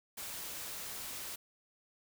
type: noise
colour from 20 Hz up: white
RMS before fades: -43 dBFS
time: 0.17-1.36 s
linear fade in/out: 10 ms
effects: none